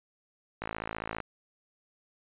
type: click train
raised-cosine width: 0.5 ms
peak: -19 dBFS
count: 33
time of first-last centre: 0.62-1.203 s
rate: 54.9 Hz
effects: resampled to 8000 Hz